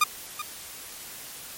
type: tone with echo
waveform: sawtooth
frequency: 1216 Hz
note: D#6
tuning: 40 cents flat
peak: -13 dBFS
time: 0.01-0.04 s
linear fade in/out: 5 ms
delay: 380 ms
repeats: 1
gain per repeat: -13 dB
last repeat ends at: 0.42 s
effects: white hiss -41 dBFS RMS until 1.57 s + MP3 64 kbps